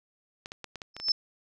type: clicks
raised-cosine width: 0.2 ms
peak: -22 dBFS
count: 8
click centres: 0.459 / 0.519 / 0.643 / 0.757 / 0.818 / 0.966 / 1 / 1.085 s
type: tone with exponential growth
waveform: sine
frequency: 5274 Hz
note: E8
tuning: in tune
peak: -18 dBFS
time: 0.94-1.12 s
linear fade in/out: 5 ms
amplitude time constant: 39 ms
effects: none